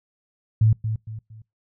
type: tone with echo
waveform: sine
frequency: 109.8 Hz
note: A2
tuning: 3 cents flat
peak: -13 dBFS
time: 0.61-0.73 s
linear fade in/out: 5 ms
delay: 230 ms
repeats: 3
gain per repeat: -9 dB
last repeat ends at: 1.42 s
effects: noise-tail reverb RT60 0.2 s tail -24 dB re dry